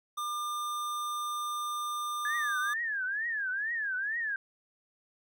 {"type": "tone", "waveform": "square", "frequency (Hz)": 1200, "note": "D6", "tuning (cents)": 37, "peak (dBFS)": -33, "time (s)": [0.17, 2.74], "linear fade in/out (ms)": 10}
{"type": "tone with vibrato", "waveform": "sine", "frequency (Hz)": 1680, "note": "G#6", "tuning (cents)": 19, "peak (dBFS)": -30, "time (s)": [2.25, 4.36], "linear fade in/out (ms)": 2, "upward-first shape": "triangle", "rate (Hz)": 2.2, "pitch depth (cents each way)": 230}
{"effects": []}